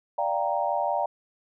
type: chord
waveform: sine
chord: G minor seventh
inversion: second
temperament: equal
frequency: 587.3 / 698.5 / 784 / 932.3 Hz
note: D5 / F5 / G5 / Bb5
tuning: 0 / 0 / 0 / 0 cents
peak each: -29 dBFS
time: 0.18-1.06 s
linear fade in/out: 5 ms
effects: none